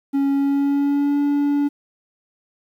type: tone with pitch glide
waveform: triangle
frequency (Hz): 277.2 to 287.1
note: C#4 to D4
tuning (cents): 0 to -39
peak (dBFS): -14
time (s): 0.13-1.69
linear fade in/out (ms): 20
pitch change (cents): +61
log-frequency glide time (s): 0.31-1.2
effects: 9-bit

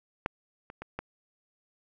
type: clicks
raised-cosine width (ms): 0.5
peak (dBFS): -13 / -28 / -24 / -19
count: 4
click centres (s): 0.261 / 0.701 / 0.82 / 0.99
effects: none

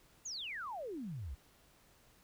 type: exponential sweep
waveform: sine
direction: down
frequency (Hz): 7040 to 58.27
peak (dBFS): -40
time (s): 0.25-1.35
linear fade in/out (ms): 10
effects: pink hiss -66 dBFS RMS until 2.23 s

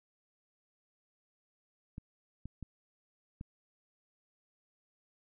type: clicks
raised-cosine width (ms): 5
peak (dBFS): -30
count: 4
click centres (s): 1.981 / 2.456 / 2.627 / 3.411
effects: none

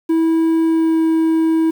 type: tone with pitch glide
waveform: triangle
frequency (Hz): 325.7 to 323.1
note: E4 to E4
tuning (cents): -21 to -35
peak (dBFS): -10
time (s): 0.09-1.71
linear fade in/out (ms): 10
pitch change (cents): -14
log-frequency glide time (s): 0.64-1
effects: 7-bit

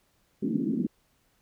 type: band-pass noise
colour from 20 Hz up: white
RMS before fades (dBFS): -28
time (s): 0.42-0.87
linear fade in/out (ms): 5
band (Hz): 170 to 330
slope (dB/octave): 48
effects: pink hiss -69 dBFS RMS until 1.41 s

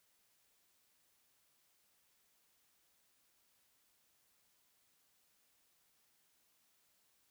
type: silence
effects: white hiss -75 dBFS RMS until 7.3 s

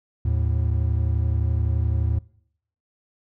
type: tone pair together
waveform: triangle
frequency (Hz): 77 / 108.67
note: D#2 / A2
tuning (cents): -17 / -21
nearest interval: tritone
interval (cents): 596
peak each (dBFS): -19 / -21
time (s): 0.25-2.19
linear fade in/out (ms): 5
effects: noise-tail reverb RT60 0.7 s tail -23 dB re dry

